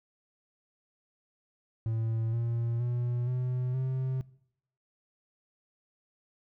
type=tone with pitch steps; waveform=triangle; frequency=112.7 / 116.94 / 121.35 / 125.92 / 130.66 Hz; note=A2 / A#2 / B2 / B2 / C3; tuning=+42 / +6 / -30 / +34 / -2 cents; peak=-26 dBFS; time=1.86-4.21 s; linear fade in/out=0 ms; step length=470 ms; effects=noise-tail reverb RT60 0.7 s tail -21 dB re dry